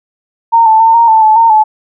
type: tone with pitch steps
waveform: sine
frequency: 920 / 880 / 903 / 929 / 884 / 867 / 915 / 863 Hz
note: A#5 / A5 / A5 / A#5 / A5 / A5 / A#5 / A5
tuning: -23 / 0 / +45 / -6 / +8 / -26 / -32 / -34 cents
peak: -3 dBFS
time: 0.52-1.64 s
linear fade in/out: 20 ms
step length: 140 ms
effects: none